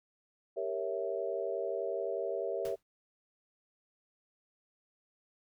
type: chord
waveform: sine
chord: G diminished seventh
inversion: none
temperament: equal with one note detuned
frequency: 394.7 / 466.2 / 554.4 / 659.3 Hz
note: G4 / Bb4 / Db5 / Fb5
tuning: +12 / 0 / 0 / 0 cents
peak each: -38 dBFS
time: 0.56-2.76 s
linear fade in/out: 20 ms
type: noise with exponential decay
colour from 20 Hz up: pink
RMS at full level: -44 dBFS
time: 2.65-2.83 s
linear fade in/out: 1 ms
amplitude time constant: 37 ms
effects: none